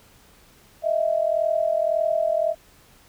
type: tone pair together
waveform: sine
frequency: 627.2 / 669 Hz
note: D#5 / E5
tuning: +14 / +25 cents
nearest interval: minor second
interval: 111 cents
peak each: -22 dBFS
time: 0.82-2.55 s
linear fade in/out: 50 ms
effects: pink hiss -54 dBFS RMS until 3.08 s